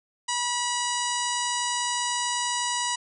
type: harmonic tone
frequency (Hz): 971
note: B5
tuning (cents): -30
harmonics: 1 / 2 / 3 / 4 / 5 / 6 / 7 / 8 / 9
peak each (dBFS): -29 / -34 / -33 / -36 / -36 / -37 / -36 / -35 / -36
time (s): 0.28-2.96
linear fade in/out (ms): 10
effects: none

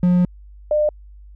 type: tone pair in turn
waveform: triangle / sine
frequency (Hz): 178.6 / 602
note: F3 / D5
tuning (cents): +39 / +43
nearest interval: octave + major sixth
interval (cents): 2104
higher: second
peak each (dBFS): -10 / -14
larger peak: first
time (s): 0.03-0.25 / 0.71-0.89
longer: first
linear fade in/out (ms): 2
effects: added 50 Hz sine -39 dBFS peak until 1.35 s

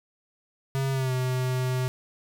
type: tone with pitch glide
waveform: square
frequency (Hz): 135 to 127.94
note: C#3 to C3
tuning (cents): -45 to -38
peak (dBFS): -25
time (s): 0.75-1.88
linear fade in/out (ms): 0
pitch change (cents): -93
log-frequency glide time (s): 0.92-1.13
effects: none

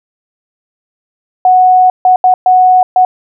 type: tone bursts at uneven times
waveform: sine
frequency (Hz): 738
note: F#5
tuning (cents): -5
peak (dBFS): -3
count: 5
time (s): 1.45-1.9 / 2.05-2.16 / 2.24-2.34 / 2.46-2.83 / 2.96-3.05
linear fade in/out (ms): 2
effects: none

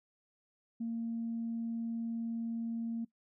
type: tone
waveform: sine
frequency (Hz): 229.9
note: A#3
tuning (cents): -24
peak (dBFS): -33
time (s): 0.8-3.05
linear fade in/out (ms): 10
effects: noise-tail reverb RT60 0.1 s tail -20 dB re dry + tanh soft clip ceiling -29 dBFS

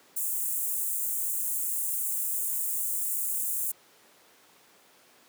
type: high-pass noise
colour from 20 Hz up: white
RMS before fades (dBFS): -30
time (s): 0.16-3.72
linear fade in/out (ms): 10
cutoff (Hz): 7400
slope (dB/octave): 48
effects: pink hiss -58 dBFS RMS until 5.28 s + high-pass 300 Hz 12 dB/octave

